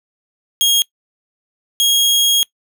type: tone pair in turn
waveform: sawtooth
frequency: 3264 / 3277 Hz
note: G#7 / G#7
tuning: -31 / -24 cents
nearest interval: unison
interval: 7 cents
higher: second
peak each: -8 dBFS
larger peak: neither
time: 0.61-0.82 / 1.8-2.43 s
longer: second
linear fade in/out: 0 ms
effects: noise-tail reverb RT60 0.1 s tail -23 dB re dry